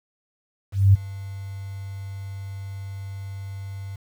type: tone with ADSR envelope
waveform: sine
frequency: 98 Hz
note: G2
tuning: in tune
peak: -9 dBFS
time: 0.72-3.96 s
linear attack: 220 ms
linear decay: 16 ms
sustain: -22 dB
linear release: 5 ms
effects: 8-bit